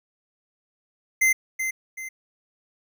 square tone with echo, 2073 Hz, C7, 17 cents flat, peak -17 dBFS, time 1.21-1.33 s, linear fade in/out 10 ms, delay 380 ms, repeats 2, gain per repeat -8 dB, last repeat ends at 2.09 s, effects none

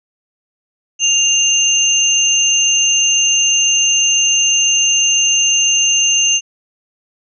sine tone pair together, 2800 / 6286 Hz, F7 / G8, +4 / +4 cents, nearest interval octave + major second, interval 1400 cents, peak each -13 dBFS, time 0.99-6.41 s, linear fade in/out 50 ms, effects none

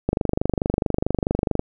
click train, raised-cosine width 2 ms, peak -6 dBFS, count 38, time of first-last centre 0.09-1.594 s, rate 24.6 Hz, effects none

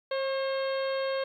harmonic tone with a mistuned harmonic, 536 Hz, C5, 42 cents sharp, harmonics 1 / 2 / 3 / 4 / 5 / 6 / 7 / 8, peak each -28 / -38 / -40 / -44 / -46 / -45 / -47 / -44 dBFS, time 0.11-1.24 s, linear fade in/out 5 ms, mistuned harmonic 2, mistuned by +27 cents, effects 11-bit

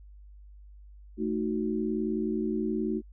sine chord, D# diminished, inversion second, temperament equal, 220 / 311.1 / 370 Hz, A3 / D#4 / F#4, 0 / 0 / 0 cents, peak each -30 / -32 / -32 dBFS, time 1.17-3.02 s, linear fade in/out 50 ms, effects added 50 Hz sine -47 dBFS peak until 3.12 s

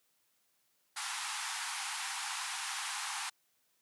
pink band-pass noise, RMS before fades -39 dBFS, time 0.96-3.3 s, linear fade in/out 10 ms, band 780 to 11000 Hz, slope 96 dB/octave, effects white hiss -75 dBFS RMS until 3.81 s + high-pass 100 Hz 12 dB/octave

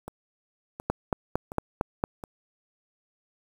two click trains, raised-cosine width 1 ms, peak -23 / -10 dBFS, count 4 / 6, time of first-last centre 0.08-2.238 / 0.9-2.039 s, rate 1.39 / 4.39 Hz, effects 7-bit

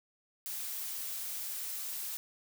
blue noise, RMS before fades -39 dBFS, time 0.46-2.17 s, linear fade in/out 0 ms, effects none

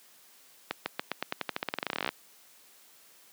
accelerating click train, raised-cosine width 0.3 ms, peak -13 dBFS, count 25, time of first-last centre 0.71-2.09 s, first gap 150 ms, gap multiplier 0.9, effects white hiss -58 dBFS RMS until 3.32 s + high-pass 200 Hz 12 dB/octave

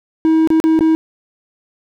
triangle tone with dropouts, 319.9 Hz, D#4, 48 cents sharp, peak -7 dBFS, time 0.25-0.95 s, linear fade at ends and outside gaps 0 ms, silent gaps 0.474-0.503 / 0.601-0.64 / 0.791-0.808 s, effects none

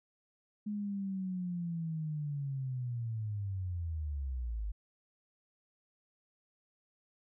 sine linear sweep, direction down, 210.7 to 49.17 Hz, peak -34 dBFS, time 0.66-4.72 s, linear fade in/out 10 ms, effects none

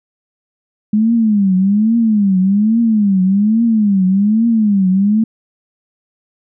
sine tone with vibrato, 207.7 Hz, G#3, in tune, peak -9 dBFS, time 0.93-5.24 s, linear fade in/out 5 ms, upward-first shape triangle, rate 1.2 Hz, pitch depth 220 cents each way, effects none

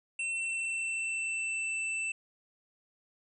square tone with pitch glide, 2699 to 2660 Hz, E7 to E7, +40 to +15 cents, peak -32 dBFS, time 0.19-2.12 s, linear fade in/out 5 ms, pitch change -25 cents, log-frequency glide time 0.32-1.79 s, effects resampled to 22050 Hz

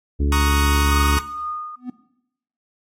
harmonic tone, 71.5 Hz, D2, 46 cents flat, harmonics 1 / 2 / 3 / 4 / 5 / 6, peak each -17 / -30 / -30 / -26 / -32 / -34 dBFS, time 0.19-1.19 s, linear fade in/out 20 ms
sawtooth chord, D# minor seventh, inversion second, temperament equal with one note detuned, 932.3 / 1108.7 / 1251 / 1480 Hz, A#5 / C#6 / D#6 / F#6, 0 / 0 / +9 / 0 cents, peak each -22 / -21 / -21 / -25 dBFS, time 0.32-1.19 s, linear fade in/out 2 ms
sine tone with tremolo, 1227 Hz, D#6, 25 cents flat, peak -23 dBFS, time 0.89-1.76 s, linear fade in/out 10 ms, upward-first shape triangle, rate 2.1 Hz, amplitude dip 65%
triangle tone with exponential growth, 249.3 Hz, B3, 16 cents sharp, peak -21 dBFS, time 1.76-1.9 s, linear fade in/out 5 ms, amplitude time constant 29 ms
effects noise-tail reverb RT60 0.8 s tail -17 dB re dry + AAC 48 kbps

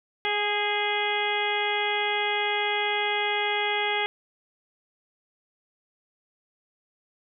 harmonic tone with a mistuned harmonic, 415.3 Hz, G#4, in tune, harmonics 1 / 2 / 3 / 4 / 5 / 6 / 7 / 8, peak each -31 / -29 / -38 / -34 / -29 / -34 / -36 / -32 dBFS, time 0.25-4.06 s, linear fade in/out 0 ms, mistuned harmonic 4, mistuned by -25 cents, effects none

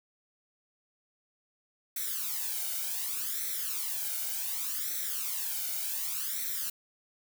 blue noise with flanger, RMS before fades -34 dBFS, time 1.96-6.7 s, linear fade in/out 5 ms, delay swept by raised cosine 0.51 to 1.37 ms, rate 0.67 Hz, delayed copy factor +0.85, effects none

